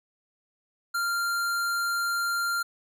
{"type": "tone", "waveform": "square", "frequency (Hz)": 1390, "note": "F6", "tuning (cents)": -9, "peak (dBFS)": -26, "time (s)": [0.94, 2.63], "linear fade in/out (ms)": 10, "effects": []}